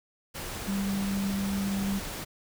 sine tone in noise, 197.2 Hz, G3, 11 cents sharp, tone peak -27 dBFS, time 0.67-2 s, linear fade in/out 20 ms, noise pink, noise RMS -37 dBFS, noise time 0.34-2.25 s, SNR +7 dB, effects none

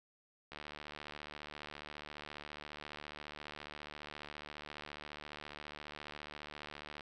click train, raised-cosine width 0.3 ms, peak -30 dBFS, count 485, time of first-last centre 0.52-7.008 s, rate 74.6 Hz, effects none

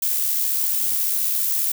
violet noise with amplitude modulation, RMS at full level -20 dBFS, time 0.02-1.72 s, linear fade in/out 5 ms, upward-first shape sine, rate 74.6 Hz, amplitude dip 35%, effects none

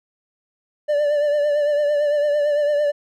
triangle tone with vibrato, 587.3 Hz, D5, in tune, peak -14 dBFS, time 0.88-2.92 s, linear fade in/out 20 ms, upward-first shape triangle, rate 8.9 Hz, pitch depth 47 cents each way, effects none

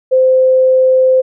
sine tone, 518 Hz, C5, 17 cents flat, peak -6 dBFS, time 0.11-1.22 s, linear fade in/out 20 ms, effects none

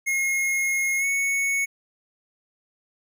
square tone with pitch glide, 2155 to 2213 Hz, C#7 to C#7, -49 to -3 cents, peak -22 dBFS, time 0.06-1.66 s, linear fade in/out 20 ms, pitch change +46 cents, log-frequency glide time 0.99-1.05 s, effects none

